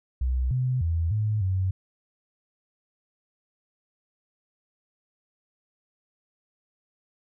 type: tone with pitch steps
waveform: sine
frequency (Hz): 63.4 / 127.5 / 82.9 / 107 / 94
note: B1 / C3 / E2 / A2 / F#2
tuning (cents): +46 / -44 / +10 / -48 / +28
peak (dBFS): -22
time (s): 0.21-1.71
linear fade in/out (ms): 5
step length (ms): 300
effects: none